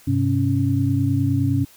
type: tone cluster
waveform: sine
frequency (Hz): 100.2 / 129.9 / 277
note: G2 / C3 / C#4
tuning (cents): +38 / -12 / -1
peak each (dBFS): -21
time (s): 0.07-1.65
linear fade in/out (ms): 10
effects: white hiss -50 dBFS RMS until 1.76 s